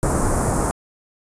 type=band-stop noise; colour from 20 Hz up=pink; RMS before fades=-19 dBFS; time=0.03-0.71 s; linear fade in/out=0 ms; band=1300 to 8400 Hz; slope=24 dB/octave; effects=resampled to 22050 Hz